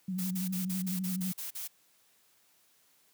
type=tone with vibrato; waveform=sine; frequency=185 Hz; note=F#3; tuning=in tune; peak=-31 dBFS; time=0.08-1.32 s; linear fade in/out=5 ms; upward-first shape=sine; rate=12 Hz; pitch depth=50 cents each way
type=noise bursts; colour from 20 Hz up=blue; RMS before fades=-39 dBFS; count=9; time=0.18-1.678 s; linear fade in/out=10 ms; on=130 ms; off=41 ms
effects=white hiss -67 dBFS RMS until 3.13 s + high-pass 100 Hz 12 dB/octave